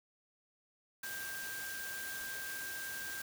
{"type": "tone in noise", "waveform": "sine", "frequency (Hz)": 1587, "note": "G6", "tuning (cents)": 21, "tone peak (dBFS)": -42, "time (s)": [1.03, 3.22], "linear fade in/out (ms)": 5, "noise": "white", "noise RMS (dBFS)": -45, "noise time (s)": [1.03, 3.22], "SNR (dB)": 0, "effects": []}